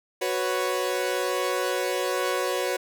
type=chord; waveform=sawtooth; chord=F# suspended fourth; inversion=none; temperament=equal; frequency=370 / 493.9 / 554.4 Hz; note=F#4 / B4 / C#5; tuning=0 / 0 / 0 cents; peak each=-25 dBFS; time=0.21-2.77 s; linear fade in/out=10 ms; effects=none